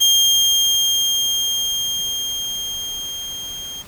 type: tone with level ramp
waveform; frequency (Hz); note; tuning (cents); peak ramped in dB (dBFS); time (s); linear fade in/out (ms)
30% pulse; 3210; G7; +40; -8 to -26; 0-3.83; 20
effects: pink hiss -42 dBFS RMS until 3.87 s